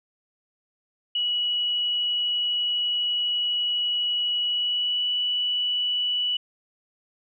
sine tone with pitch glide, 2928 to 2955 Hz, F#7 to F#7, -19 to -3 cents, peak -22 dBFS, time 1.15-6.37 s, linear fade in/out 5 ms, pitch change +16 cents, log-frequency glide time 4.44-5.08 s, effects none

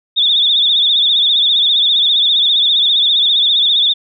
sine tone with vibrato, 3555 Hz, A7, 17 cents sharp, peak -9 dBFS, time 0.16-3.94 s, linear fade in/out 20 ms, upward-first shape triangle, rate 15 Hz, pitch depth 110 cents each way, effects none

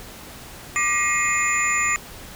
sine tone cluster, 1185 / 1912 / 2137 / 2491 / 7030 Hz, D6 / A#6 / C7 / D#7 / A8, +15 / +43 / +36 / +1 / -2 cents, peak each -25 dBFS, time 0.76-1.96 s, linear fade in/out 0 ms, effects pink hiss -40 dBFS RMS until 2.35 s

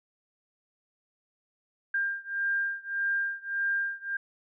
sine beating tone pair, 1597 / 1598.7 Hz, G6 / G6, +32 / +34 cents, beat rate 1.7 Hz, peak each -30 / -31 dBFS, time 1.94-4.17 s, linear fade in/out 5 ms, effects none

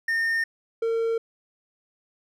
triangle tone pair in turn, 1824 / 456 Hz, A#6 / A#4, -38 / -38 cents, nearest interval 2 octaves, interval 2400 cents, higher first, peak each -20 dBFS, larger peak neither, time 0.08-0.44 / 0.82-1.18 s, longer neither, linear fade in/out 5 ms, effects none

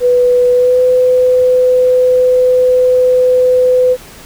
sine tone with pitch glide, 493.9 to 504.3 Hz, B4 to B4, 0 to +36 cents, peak -6 dBFS, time 0-3.97 s, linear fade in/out 50 ms, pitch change +36 cents, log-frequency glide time 0.52-0.82 s, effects pink hiss -35 dBFS RMS until 4.25 s

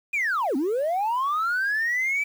sine linear two-way sweep, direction down then up, 2489 to 246.9 to 2328 Hz, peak -20 dBFS, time 0.13-2.24 s, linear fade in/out 10 ms, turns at 0.56 s, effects tanh soft clip ceiling -20 dBFS + 8-bit

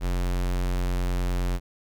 square tone, 44.81 Hz, F1, 45 cents sharp, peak -24 dBFS, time 0-1.6 s, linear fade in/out 50 ms, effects none

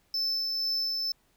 triangle tone with tremolo, 5274 Hz, E8, in tune, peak -25 dBFS, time 0.14-1.12 s, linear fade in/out 2 ms, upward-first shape sine, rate 2.1 Hz, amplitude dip 25%, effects pink hiss -68 dBFS RMS until 1.36 s

